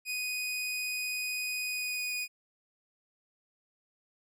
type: tone with pitch glide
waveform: sawtooth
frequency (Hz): 2489 to 2473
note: D#7 to D#7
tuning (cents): 0 to -11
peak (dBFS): -29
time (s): 0.05-2.28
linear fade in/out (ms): 50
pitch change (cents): -11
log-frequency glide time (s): 1.64-2.08
effects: none